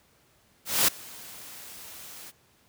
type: noise with ADSR envelope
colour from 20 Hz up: white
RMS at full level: -20 dBFS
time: 0.65-2.32 s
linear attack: 230 ms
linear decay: 7 ms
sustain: -24 dB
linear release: 31 ms
effects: pink hiss -63 dBFS RMS until 2.68 s + high-pass 60 Hz 12 dB/octave